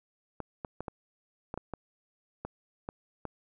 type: clicks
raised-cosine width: 1 ms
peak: -22 dBFS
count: 10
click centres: 0.403 / 0.648 / 0.806 / 0.882 / 1.541 / 1.576 / 1.737 / 2.45 / 2.889 / 3.253 s
effects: none